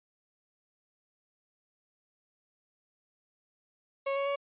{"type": "tone with pitch steps", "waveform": "35% pulse", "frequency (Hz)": [550, 556.1, 562.2], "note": ["C#5", "C#5", "C#5"], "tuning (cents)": [-14, 5, 24], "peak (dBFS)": -27, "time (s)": [4.06, 4.36], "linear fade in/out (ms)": 10, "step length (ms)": 100, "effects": ["resampled to 8000 Hz"]}